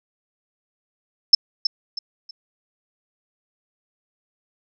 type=tone with echo; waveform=sine; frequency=5274 Hz; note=E8; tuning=in tune; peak=-5 dBFS; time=1.33-1.35 s; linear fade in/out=5 ms; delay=320 ms; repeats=3; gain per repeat=-10 dB; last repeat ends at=2.31 s; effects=none